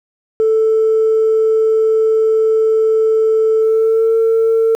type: tone with pitch glide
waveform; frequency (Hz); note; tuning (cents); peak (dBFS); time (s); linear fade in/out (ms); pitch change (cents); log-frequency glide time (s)
sine; 441 to 450.5; A4 to A4; +4 to +41; -8; 0.4-4.75; 0; +37; 3.62-4.11
effects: tanh soft clip ceiling -7 dBFS + 8-bit